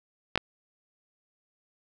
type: clicks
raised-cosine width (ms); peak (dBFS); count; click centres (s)
0.3; -8; 2; 0.357 / 0.376
effects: none